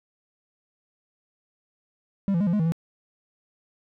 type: tone with pitch steps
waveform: triangle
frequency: 197.3 / 168.8 / 206.1 / 171.2 / 209.9 / 161.4 / 165.8 Hz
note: G3 / E3 / G#3 / F3 / G#3 / E3 / E3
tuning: +11 / +41 / -13 / -34 / +19 / -36 / +10 cents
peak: -18 dBFS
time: 2.28-2.721 s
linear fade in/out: 0 ms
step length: 63 ms
effects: none